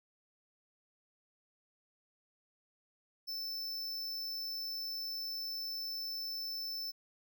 square tone, 5290 Hz, E8, 5 cents sharp, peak -38 dBFS, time 3.27-6.92 s, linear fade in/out 20 ms, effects none

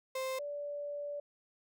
35% pulse / sine tone pair in turn, 523.3 / 579.9 Hz, C5 / D5, 0 / -22 cents, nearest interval major second, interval 178 cents, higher second, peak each -33 / -37 dBFS, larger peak first, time 0.15-0.39 / 0.39-1.2 s, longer second, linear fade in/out 5 ms, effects none

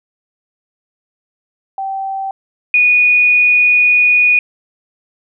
sine tone pair in turn, 776 / 2464 Hz, G5 / D#7, -18 / -17 cents, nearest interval octave + minor sixth, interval 2001 cents, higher second, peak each -18 / -7 dBFS, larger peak second, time 1.78-2.31 / 2.74-4.39 s, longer second, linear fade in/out 2 ms, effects none

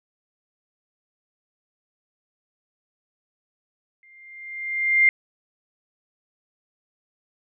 sine tone with exponential growth, 2100 Hz, C7, 6 cents sharp, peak -11 dBFS, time 4.03-5.09 s, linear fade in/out 1 ms, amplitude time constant 230 ms, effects none

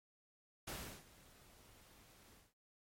pink noise with ADSR envelope, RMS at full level -44 dBFS, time 0.67-2.54 s, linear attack 9 ms, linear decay 350 ms, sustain -20 dB, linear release 190 ms, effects MP3 64 kbps

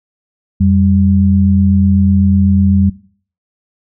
sine tone pair together, 87.99 / 196 Hz, F2 / G3, +13 / 0 cents, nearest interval octave + major second, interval 1387 cents, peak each -10 dBFS, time 0.6-2.9 s, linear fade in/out 10 ms, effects noise-tail reverb RT60 0.5 s tail -19 dB re dry

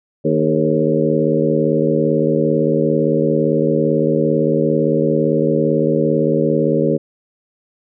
harmonic tone with a mistuned harmonic, 77.78 Hz, D#2, in tune, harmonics 2 / 3 / 4 / 5 / 6 / 7, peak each -20 / -20 / -20 / -20 / -20 / -20 dBFS, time 0.24-6.98 s, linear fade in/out 20 ms, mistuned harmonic 5, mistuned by +56 cents, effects none

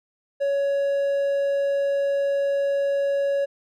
triangle tone, 559 Hz, C#5, 14 cents sharp, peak -18 dBFS, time 0.4-3.46 s, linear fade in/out 20 ms, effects none

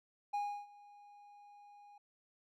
triangle tone with ADSR envelope, 820 Hz, G#5, 22 cents flat, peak -31 dBFS, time 0.33-1.98 s, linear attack 13 ms, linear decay 320 ms, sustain -23 dB, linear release 4 ms, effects none

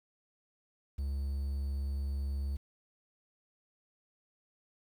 triangle tone with quantisation, 69.3 Hz, C#2, in tune, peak -30 dBFS, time 0.98-2.57 s, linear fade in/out 10 ms, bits 10, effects none

